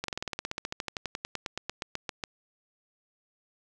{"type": "slowing click train", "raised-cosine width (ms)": 0.2, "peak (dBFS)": -15, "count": 27, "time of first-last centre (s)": [0.04, 2.238], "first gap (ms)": 43, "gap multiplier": 1.05, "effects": []}